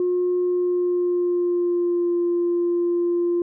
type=tone with pitch glide; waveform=sine; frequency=358.7 to 347.3 Hz; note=F4 to F4; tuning=+46 to -10 cents; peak=-17 dBFS; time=0-3.42 s; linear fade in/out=2 ms; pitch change=-56 cents; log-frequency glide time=0.39-2.16 s; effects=tanh soft clip ceiling -15 dBFS